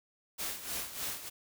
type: noise with tremolo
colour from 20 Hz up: white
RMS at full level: -36 dBFS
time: 0.38-1.3 s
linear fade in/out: 20 ms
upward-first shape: sine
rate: 3.3 Hz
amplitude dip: 70%
effects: none